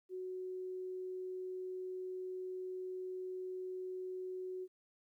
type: tone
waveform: sine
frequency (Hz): 370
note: F#4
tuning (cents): 0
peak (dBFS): -40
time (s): 0.09-4.68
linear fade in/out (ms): 50
effects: 13-bit

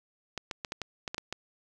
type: clicks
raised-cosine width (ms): 0.2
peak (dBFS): -17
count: 9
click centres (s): 0.377 / 0.512 / 0.648 / 0.721 / 0.817 / 1.078 / 1.145 / 1.181 / 1.326
effects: 9-bit

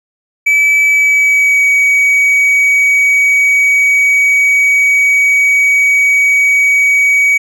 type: tone with pitch glide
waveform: triangle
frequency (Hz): 2300 to 2263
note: D7 to C#7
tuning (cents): -37 to +35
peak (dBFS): -5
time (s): 0.46-7.38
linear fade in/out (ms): 10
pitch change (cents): -28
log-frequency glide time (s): 0.81-1.65
effects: none

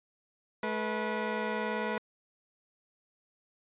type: tone pair together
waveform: 15% pulse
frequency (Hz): 215 / 488.8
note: A3 / B4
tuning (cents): -40 / -18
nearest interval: octave + major second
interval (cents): 1422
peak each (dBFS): -27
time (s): 0.63-1.98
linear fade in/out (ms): 2
effects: resampled to 8000 Hz

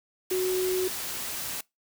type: tone in noise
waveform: sine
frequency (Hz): 370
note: F#4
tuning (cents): 0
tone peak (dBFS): -24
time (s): 0.31-0.88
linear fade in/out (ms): 5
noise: white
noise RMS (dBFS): -34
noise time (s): 0.3-1.61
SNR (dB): +7
effects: noise-tail reverb RT60 0.2 s tail -24 dB re dry

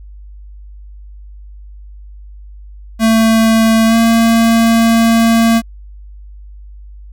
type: tone with pitch glide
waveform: square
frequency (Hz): 223.9 to 228.3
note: A3 to A#3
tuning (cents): +30 to -36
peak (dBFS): -8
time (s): 2.99-5.62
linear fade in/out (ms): 50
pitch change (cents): +34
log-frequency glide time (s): 3.86-3.96
effects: added 50 Hz sine -31 dBFS peak until 7.12 s

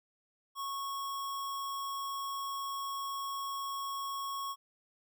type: tone with sample-and-hold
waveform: sine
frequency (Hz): 1101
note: C#6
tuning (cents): -12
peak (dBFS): -35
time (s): 0.55-4.56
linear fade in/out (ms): 50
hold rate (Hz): 4410
effects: none

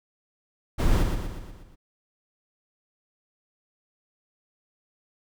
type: noise with echo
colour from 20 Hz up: brown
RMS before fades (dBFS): -20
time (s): 0.78-1.04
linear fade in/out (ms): 20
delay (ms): 120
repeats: 6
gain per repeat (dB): -5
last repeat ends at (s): 1.76
effects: none

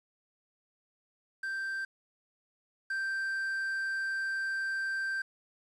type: tone pair in turn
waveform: triangle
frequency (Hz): 1568 / 1568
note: G6 / G6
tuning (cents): 0 / 0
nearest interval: unison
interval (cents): 0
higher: neither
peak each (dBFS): -31 / -29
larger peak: second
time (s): 1.43-1.85 / 2.9-5.22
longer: second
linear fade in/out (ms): 5
effects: resampled to 24000 Hz + 10-bit

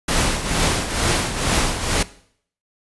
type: noise with tremolo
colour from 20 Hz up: pink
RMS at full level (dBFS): -17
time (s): 0.08-2.03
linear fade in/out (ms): 5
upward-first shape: triangle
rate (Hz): 2.2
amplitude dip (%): 70
effects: noise-tail reverb RT60 0.6 s tail -18 dB re dry + resampled to 24000 Hz

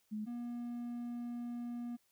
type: tone pair in turn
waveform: sine / triangle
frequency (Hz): 213.4 / 239.5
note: G#3 / A#3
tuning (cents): +47 / +47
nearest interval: major second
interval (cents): 200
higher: second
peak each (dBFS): -37 / -37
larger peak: neither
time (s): 0.11-0.26 / 0.26-1.97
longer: second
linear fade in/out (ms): 20
effects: white hiss -75 dBFS RMS until 2.11 s

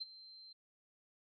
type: tone with ADSR envelope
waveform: sine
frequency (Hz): 4123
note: C8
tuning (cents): -26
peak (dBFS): -37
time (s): 0-0.53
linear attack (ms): 17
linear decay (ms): 25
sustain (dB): -16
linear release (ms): 8
effects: none

